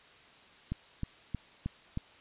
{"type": "click train", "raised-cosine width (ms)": 5, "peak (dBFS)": -21, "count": 5, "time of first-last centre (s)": [0.72, 1.974], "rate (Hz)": 3.19, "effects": ["white hiss -57 dBFS RMS until 2.2 s", "resampled to 8000 Hz"]}